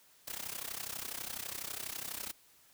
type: noise with amplitude modulation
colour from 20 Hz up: white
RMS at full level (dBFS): -38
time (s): 0.27-2.32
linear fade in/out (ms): 10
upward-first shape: sine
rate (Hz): 32.1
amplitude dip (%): 85
effects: white hiss -64 dBFS RMS until 2.73 s